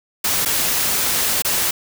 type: noise with dropouts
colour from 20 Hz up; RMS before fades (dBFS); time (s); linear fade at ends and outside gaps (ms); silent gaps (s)
white; -19; 0.24-1.71; 5; 0.451-0.457 / 1.422-1.447
effects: none